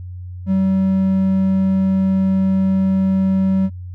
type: tone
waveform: triangle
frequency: 190.9 Hz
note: G3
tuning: 46 cents flat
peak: -11 dBFS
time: 0.46-3.7 s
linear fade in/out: 50 ms
effects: added 90 Hz sine -28 dBFS peak until 3.94 s